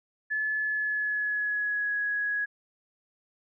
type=tone with pitch glide; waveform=sine; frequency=1723 to 1670.1 Hz; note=A6 to G#6; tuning=-37 to +9 cents; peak=-26 dBFS; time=0.3-2.46 s; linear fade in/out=20 ms; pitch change=-54 cents; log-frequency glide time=0.56-1.94 s; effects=none